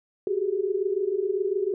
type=tone cluster; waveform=sine; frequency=372.1 / 390.5 / 417.6 Hz; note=F#4 / G4 / G#4; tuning=+10 / -7 / +10 cents; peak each=-28 / -27 / -28 dBFS; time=0.27-1.74 s; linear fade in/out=2 ms; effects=none